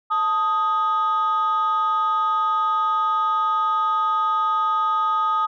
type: tone pair together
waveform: sine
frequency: 880 / 1249.9 Hz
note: A5 / D#6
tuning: 0 / +7 cents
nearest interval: tritone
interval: 607 cents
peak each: -23 / -17 dBFS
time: 0.1-5.47 s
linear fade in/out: 20 ms
effects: tanh soft clip ceiling -15 dBFS